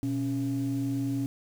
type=tone pair together; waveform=sine; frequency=122.56 / 276.5 Hz; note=B2 / C#4; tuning=-13 / -4 cents; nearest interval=octave + major second; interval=1409 cents; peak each=-30 / -27 dBFS; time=0.03-1.26 s; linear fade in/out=0 ms; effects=tanh soft clip ceiling -22 dBFS + 8-bit